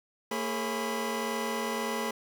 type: tone cluster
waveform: 25% pulse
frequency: 228 / 414.2 / 545 / 992 Hz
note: A#3 / G#4 / C#5 / B5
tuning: -38 / -5 / -29 / +7 cents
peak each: -31 / -32 / -34 / -32 dBFS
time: 0.31-2.11 s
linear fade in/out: 5 ms
effects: none